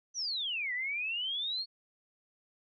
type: exponential two-way sweep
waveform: sine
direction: down then up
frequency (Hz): 6110 to 1925 to 4395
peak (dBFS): -32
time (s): 0.14-1.66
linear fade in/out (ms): 50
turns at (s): 0.73
effects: none